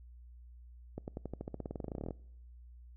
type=accelerating click train; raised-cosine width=2 ms; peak=-26 dBFS; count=23; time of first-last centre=0.98-2.108 s; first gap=99 ms; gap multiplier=0.93; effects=noise-tail reverb RT60 0.8 s tail -24 dB re dry + added 60 Hz sine -51 dBFS peak until 2.96 s